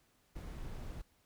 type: noise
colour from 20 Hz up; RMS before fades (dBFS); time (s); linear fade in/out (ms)
brown; -44; 0.35-1.02; 10
effects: pink hiss -72 dBFS RMS until 1.25 s